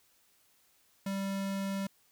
square tone, 195.6 Hz, G3, 4 cents flat, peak -33 dBFS, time 1.06-1.87 s, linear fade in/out 5 ms, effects white hiss -68 dBFS RMS until 2.11 s

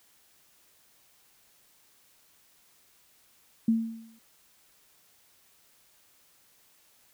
sine tone with exponential decay, 226 Hz, A3, 47 cents sharp, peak -18 dBFS, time 3.68-4.19 s, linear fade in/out 5 ms, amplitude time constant 110 ms, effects white hiss -63 dBFS RMS until 7.13 s

